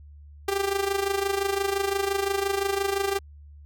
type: tone with amplitude modulation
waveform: sawtooth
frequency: 395 Hz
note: G4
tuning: 13 cents sharp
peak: -17 dBFS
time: 0.48-3.19 s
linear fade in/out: 5 ms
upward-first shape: sine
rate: 25.8 Hz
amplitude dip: 70%
effects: added 73 Hz sine -44 dBFS peak until 3.65 s